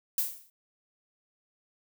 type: noise with exponential decay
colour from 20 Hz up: violet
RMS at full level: -25 dBFS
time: 0.18-0.5 s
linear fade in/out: 2 ms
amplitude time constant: 69 ms
effects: none